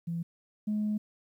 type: tone pair in turn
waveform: sine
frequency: 168.4 / 211.4 Hz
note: E3 / G#3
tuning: +37 / +31 cents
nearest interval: major third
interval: 394 cents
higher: second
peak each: -30 / -26 dBFS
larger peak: second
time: 0.07-0.23 / 0.67-0.98 s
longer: second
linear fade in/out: 10 ms
effects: tanh soft clip ceiling -24 dBFS + 11-bit